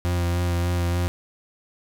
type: tone with vibrato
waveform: 40% pulse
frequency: 87.31 Hz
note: F2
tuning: in tune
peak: -20 dBFS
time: 0.05-1.08 s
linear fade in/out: 0 ms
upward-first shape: sine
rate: 3.4 Hz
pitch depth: 18 cents each way
effects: none